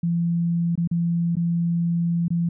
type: tone with dropouts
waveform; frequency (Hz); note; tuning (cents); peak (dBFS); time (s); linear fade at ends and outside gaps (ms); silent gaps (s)
sine; 170; F3; -46; -19; 0.03-2.49; 5; 0.755-0.776 / 0.875-0.912 / 1.355-1.367 / 2.282-2.304
effects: none